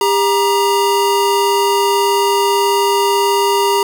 square tone pair together, 399.9 / 945.9 Hz, G4 / A#5, +35 / +25 cents, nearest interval octave + minor third, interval 1490 cents, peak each -15 dBFS, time 0.01-3.83 s, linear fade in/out 2 ms, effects none

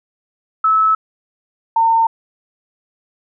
sine tone pair in turn, 1301 / 908.6 Hz, E6 / A#5, -23 / -45 cents, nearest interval tritone, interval 622 cents, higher first, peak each -10 dBFS, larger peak neither, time 0.64-0.95 / 1.76-2.07 s, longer neither, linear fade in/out 5 ms, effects none

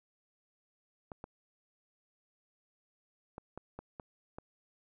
clicks, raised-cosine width 1 ms, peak -29 dBFS, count 7, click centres 1.118 / 1.241 / 3.381 / 3.576 / 3.79 / 3.998 / 4.385 s, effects none

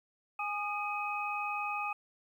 sine tone cluster, 826 / 1226 / 2530 Hz, G#5 / D#6 / D#7, -10 / -26 / +28 cents, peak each -37 / -37 / -37 dBFS, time 0.39-1.93 s, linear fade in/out 5 ms, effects 11-bit

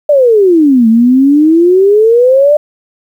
sine exponential two-way sweep, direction down then up, 606 to 220 to 606 Hz, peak -3 dBFS, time 0.09-2.57 s, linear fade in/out 5 ms, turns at 0.88 s, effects 7-bit

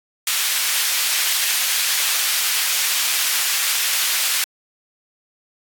pink high-pass noise, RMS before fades -20 dBFS, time 0.27-4.44 s, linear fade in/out 2 ms, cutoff 2200 Hz, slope 12 dB/octave, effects AAC 64 kbps

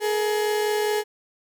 35% pulse tone pair together, 421.4 / 466.2 Hz, G#4 / A#4, +25 / 0 cents, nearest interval major second, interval 175 cents, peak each -20 / -29 dBFS, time 0-1.04 s, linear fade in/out 50 ms, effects none

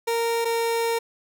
30% pulse tone pair in turn, 463.3 / 461.5 Hz, A#4 / A#4, -11 / -17 cents, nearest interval unison, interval 6 cents, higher first, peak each -19 dBFS, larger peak neither, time 0.07-0.45 / 0.45-0.99 s, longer second, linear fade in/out 10 ms, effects none

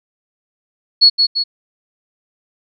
sine tone with echo, 4365 Hz, C#8, 28 cents flat, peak -4 dBFS, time 1.01-1.1 s, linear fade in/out 20 ms, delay 170 ms, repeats 2, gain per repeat -5 dB, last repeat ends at 1.44 s, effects none

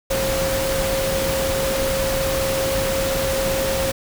sine tone in noise, 537 Hz, C5, 45 cents sharp, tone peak -21 dBFS, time 0.1-3.92 s, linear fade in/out 10 ms, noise pink, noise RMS -24 dBFS, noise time 0.1-3.92 s, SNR 0 dB, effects none

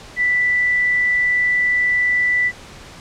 sine tone, 1976 Hz, B6, in tune, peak -14 dBFS, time 0.16-2.52 s, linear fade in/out 50 ms, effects pink hiss -39 dBFS RMS until 3 s + low-pass 7000 Hz 12 dB/octave

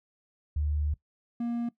sine / triangle tone pair in turn, 74.4 / 236.2 Hz, D2 / A#3, +23 / +23 cents, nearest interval octave + minor sixth, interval 2000 cents, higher second, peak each -26 dBFS, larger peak neither, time 0.56-0.94 / 1.4-1.69 s, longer first, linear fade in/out 5 ms, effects noise-tail reverb RT60 0.1 s tail -18 dB re dry

